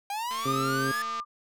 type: linear sweep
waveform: 45% pulse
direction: up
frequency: 790 to 1746 Hz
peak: -30 dBFS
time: 0.1-1.02 s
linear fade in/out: 2 ms
type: click train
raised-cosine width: 0.2 ms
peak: -24 dBFS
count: 202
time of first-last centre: 0.31-1.199 s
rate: 226 Hz
type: tone with vibrato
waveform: sine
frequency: 1200 Hz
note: D6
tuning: 37 cents sharp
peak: -30 dBFS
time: 0.44-1.25 s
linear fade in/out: 50 ms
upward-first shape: triangle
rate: 2.1 Hz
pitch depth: 14 cents each way
type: harmonic tone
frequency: 134.3 Hz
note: C3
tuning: 46 cents sharp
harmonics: 1 / 2 / 3 / 4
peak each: -33 / -31 / -33 / -40 dBFS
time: 0.45-0.92 s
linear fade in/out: 10 ms
effects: none